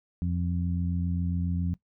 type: harmonic tone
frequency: 87.31 Hz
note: F2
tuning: in tune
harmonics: 1 / 2 / 3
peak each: -28 / -29 / -39 dBFS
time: 0.22-1.74 s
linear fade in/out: 0 ms
effects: noise-tail reverb RT60 0.1 s tail -18 dB re dry